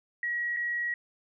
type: tone with dropouts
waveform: sine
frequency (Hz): 1910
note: A#6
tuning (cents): +42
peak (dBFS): -28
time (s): 0.23-0.94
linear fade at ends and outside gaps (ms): 2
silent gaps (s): 0.565-0.569
effects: none